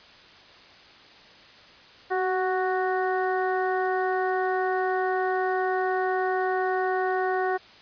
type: harmonic tone with a mistuned harmonic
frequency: 370 Hz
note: F#4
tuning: in tune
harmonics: 1 / 2 / 3 / 4 / 5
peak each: -26 / -27 / -34 / -33 / -35 dBFS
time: 2.1-7.58 s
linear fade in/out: 20 ms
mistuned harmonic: 1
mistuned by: +28 cents
effects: white hiss -50 dBFS RMS until 7.81 s + resampled to 11025 Hz